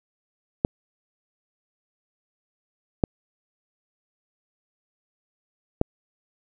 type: clicks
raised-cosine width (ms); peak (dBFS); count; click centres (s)
2; -5; 3; 0.649 / 3.038 / 5.814
effects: none